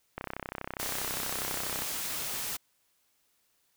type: click train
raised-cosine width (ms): 0.5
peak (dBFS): -20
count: 54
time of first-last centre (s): 0.18-1.821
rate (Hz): 32.3
type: noise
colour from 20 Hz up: white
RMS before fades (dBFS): -35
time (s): 0.79-2.57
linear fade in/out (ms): 10
effects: white hiss -72 dBFS RMS until 3.76 s